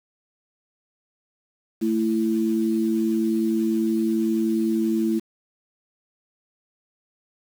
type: tone pair together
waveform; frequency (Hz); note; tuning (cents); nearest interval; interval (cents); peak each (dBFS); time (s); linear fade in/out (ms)
sine; 221.8 / 332.3; A3 / E4; +14 / +14; perfect fifth; 700; -22; 1.81-5.2; 20
effects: 7-bit